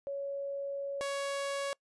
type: tone pair in turn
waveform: sine / sawtooth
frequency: 558 / 558 Hz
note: C#5 / C#5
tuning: +11 / +11 cents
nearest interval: unison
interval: 0 cents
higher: neither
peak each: -34 / -29 dBFS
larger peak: second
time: 0.07-1.01 / 1.01-1.73 s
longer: first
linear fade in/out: 0 ms
effects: noise-tail reverb RT60 0.1 s tail -25 dB re dry + resampled to 24000 Hz